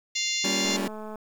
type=harmonic tone; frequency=698.5 Hz; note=F5; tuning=in tune; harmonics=3 / 4 / 5 / 6 / 7 / 8 / 9 / 10; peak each=-33 / -33 / -33 / -32 / -37 / -34 / -37 / -33 dBFS; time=0.15-0.77 s; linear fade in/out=10 ms
type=chord; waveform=sawtooth; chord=G half-diminished seventh; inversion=none; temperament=just; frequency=196 / 235.2 / 282.2 / 352.8 Hz; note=G3 / Bb3 / Db4 / F4; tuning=0 / +16 / +31 / +18 cents; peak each=-26 / -31 / -28 / -31 dBFS; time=0.44-0.88 s; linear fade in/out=5 ms
type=click train; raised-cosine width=1 ms; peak=-26 dBFS; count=110; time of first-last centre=0.65-1.157 s; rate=215 Hz
effects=9-bit